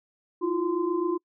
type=tone cluster; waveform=sine; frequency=325.4 / 353.1 / 1034 Hz; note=E4 / F4 / C6; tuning=-22 / +19 / -21 cents; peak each=-29 / -25 / -34 dBFS; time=0.41-1.18 s; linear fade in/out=20 ms; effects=noise-tail reverb RT60 0.1 s tail -25 dB re dry